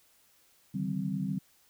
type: tone cluster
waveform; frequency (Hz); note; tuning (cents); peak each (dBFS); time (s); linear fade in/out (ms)
sine; 144.8 / 157.1 / 191.8 / 259.3; D3 / D#3 / G3 / C4; -24 / +17 / -37 / -15; -38 / -37 / -32 / -38; 0.74-1.39; 10
effects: white hiss -65 dBFS RMS until 1.69 s